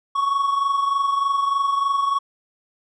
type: tone pair together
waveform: triangle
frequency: 1109.7 / 1133 Hz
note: C#6 / C#6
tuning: +2 / +37 cents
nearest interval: unison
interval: 35 cents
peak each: -17 / -24 dBFS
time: 0.15-2.19 s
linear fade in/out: 10 ms
effects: resampled to 24000 Hz